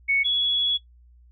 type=tone pair in turn; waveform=sine; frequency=2217 / 3372 Hz; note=C#7 / G#7; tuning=0 / +26 cents; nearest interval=perfect fifth; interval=726 cents; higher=second; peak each=-18 / -19 dBFS; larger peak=first; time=0.08-0.24 / 0.24-0.78 s; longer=second; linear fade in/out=20 ms; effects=noise-tail reverb RT60 0.1 s tail -17 dB re dry + added 60 Hz sine -50 dBFS peak until 1.31 s